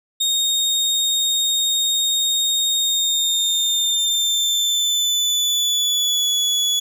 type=tone with pitch glide; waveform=30% pulse; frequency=3711 to 3403 Hz; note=A#7 to G#7; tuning=-9 to +41 cents; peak=-14 dBFS; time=0.2-6.8 s; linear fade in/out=10 ms; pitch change=-150 cents; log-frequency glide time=2.77-6.32 s; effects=none